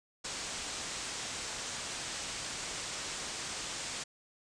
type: low-pass noise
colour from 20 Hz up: white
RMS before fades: -40 dBFS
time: 0.24-4.04 s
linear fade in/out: 10 ms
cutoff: 8500 Hz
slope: 48 dB/octave
effects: resampled to 22050 Hz